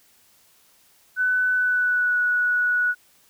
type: tone with pitch glide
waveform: sine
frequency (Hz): 1500 to 1468.3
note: F#6 to F#6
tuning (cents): +23 to -14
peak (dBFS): -18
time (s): 1.16-2.95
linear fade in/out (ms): 50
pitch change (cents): -37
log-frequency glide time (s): 1.55-2.19
effects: white hiss -58 dBFS RMS until 3.29 s